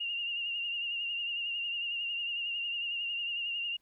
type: tone with vibrato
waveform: sine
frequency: 2806 Hz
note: F7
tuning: 8 cents sharp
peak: -32 dBFS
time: 0-3.77 s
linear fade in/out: 10 ms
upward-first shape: triangle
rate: 11 Hz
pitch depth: 48 cents each way
effects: pink hiss -75 dBFS RMS until 3.81 s